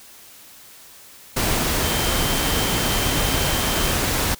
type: tone in noise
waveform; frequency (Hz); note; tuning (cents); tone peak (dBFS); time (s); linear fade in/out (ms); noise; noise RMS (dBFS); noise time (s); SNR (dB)
sine; 3123; G7; -7; -30; 1.83-3.92; 10; pink; -21; 1.36-4.35; -12
effects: white hiss -45 dBFS RMS until 4.39 s